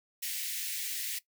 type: high-pass noise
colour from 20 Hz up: white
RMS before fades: -36 dBFS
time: 0.22-1.19 s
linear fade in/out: 10 ms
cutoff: 1800 Hz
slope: 48 dB/octave
effects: noise-tail reverb RT60 0.1 s tail -17 dB re dry